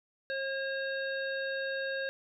harmonic tone, 540 Hz, C#5, 45 cents flat, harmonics 1 / 3 / 5 / 7 / 8, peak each -35 / -35 / -48 / -47 / -48 dBFS, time 0.3-2.09 s, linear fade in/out 0 ms, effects none

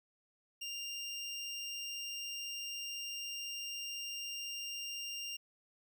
25% pulse tone, 2794 Hz, F7, in tune, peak -36 dBFS, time 0.61-5.37 s, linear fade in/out 10 ms, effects none

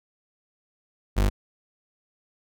35% pulse tone, 49.79 Hz, G1, 28 cents sharp, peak -17 dBFS, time 1.16-1.3 s, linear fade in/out 20 ms, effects none

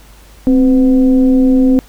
sine tone with frequency modulation, 261.6 Hz, C4, in tune, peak -6 dBFS, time 0.47-1.79 s, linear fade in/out 0 ms, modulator 241 Hz, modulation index 0.51, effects added 50 Hz sine -39 dBFS peak until 1.88 s + pink hiss -44 dBFS RMS until 1.88 s

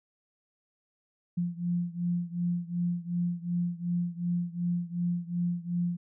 sine beating tone pair, 173.4 / 176.1 Hz, F3 / F3, -12 / +15 cents, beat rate 2.7 Hz, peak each -30 / -32 dBFS, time 1.37-5.97 s, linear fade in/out 10 ms, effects none

